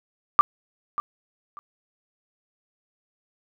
sine tone with echo, 1181 Hz, D6, 9 cents sharp, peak -9 dBFS, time 0.39-0.41 s, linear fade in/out 0 ms, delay 590 ms, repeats 2, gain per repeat -14 dB, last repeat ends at 1.59 s, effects none

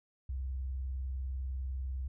sine tone with vibrato, 65.3 Hz, C2, 3 cents flat, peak -34 dBFS, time 0.29-2.08 s, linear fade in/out 5 ms, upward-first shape sine, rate 20 Hz, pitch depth 190 cents each way, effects none

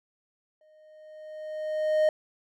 triangle tone with exponential growth, 618 Hz, D#5, 12 cents flat, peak -16 dBFS, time 0.61-2.09 s, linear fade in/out 2 ms, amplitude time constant 320 ms, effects none

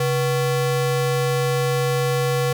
square ring-modulated tone, 310.8 Hz, D#4, 2 cents flat, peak -16 dBFS, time 0-2.53 s, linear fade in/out 5 ms, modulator 175 Hz, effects none

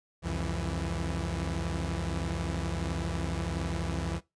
sawtooth tone cluster, 67.3 / 88.8 / 165.5 Hz, C2 / F2 / E3, +49 / +29 / +7 cents, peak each -31 dBFS, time 0.22-4.21 s, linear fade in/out 50 ms, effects noise-tail reverb RT60 0.2 s tail -19 dB re dry + resampled to 22050 Hz

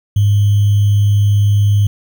sine tone with sample-and-hold, 102.2 Hz, G#2, 27 cents flat, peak -8 dBFS, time 0.16-1.87 s, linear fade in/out 5 ms, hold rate 3150 Hz, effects none

